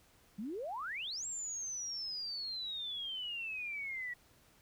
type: exponential two-way sweep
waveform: sine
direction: up then down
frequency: 190 to 7610 to 1919 Hz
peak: -38 dBFS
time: 0.38-4.14 s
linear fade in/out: 10 ms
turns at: 1.26 s
effects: pink hiss -66 dBFS RMS until 4.61 s